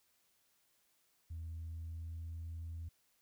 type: tone with pitch glide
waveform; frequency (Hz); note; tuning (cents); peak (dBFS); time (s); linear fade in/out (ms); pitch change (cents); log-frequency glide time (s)
sine; 81.8 to 82.61; E2 to E2; -13 to +4; -40; 1.3-2.89; 10; +17; 1.72-2.37
effects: tanh soft clip ceiling -39 dBFS + white hiss -75 dBFS RMS until 3.21 s